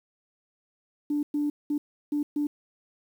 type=tone bursts at uneven times; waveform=sine; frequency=293.7 Hz; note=D4; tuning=in tune; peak=-23 dBFS; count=5; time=1.1-1.23 / 1.34-1.5 / 1.7-1.78 / 2.12-2.23 / 2.36-2.47 s; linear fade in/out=5 ms; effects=tanh soft clip ceiling -19 dBFS + 9-bit